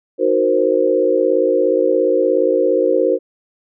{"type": "chord", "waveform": "sine", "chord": "C half-diminished seventh", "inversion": "first", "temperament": "equal", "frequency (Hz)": [311.1, 370, 466.2, 523.3], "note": ["Eb4", "Gb4", "Bb4", "C5"], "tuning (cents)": [0, 0, 0, 0], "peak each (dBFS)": [-21, -18, -17, -16], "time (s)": [0.18, 3.19], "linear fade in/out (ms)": 50, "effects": []}